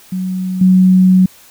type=tone with level steps; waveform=sine; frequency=185.6 Hz; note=F#3; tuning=6 cents sharp; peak=-16 / -5 dBFS; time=0.12-1.26 s; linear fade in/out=5 ms; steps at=0.61 s; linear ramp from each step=5 ms; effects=white hiss -43 dBFS RMS until 1.5 s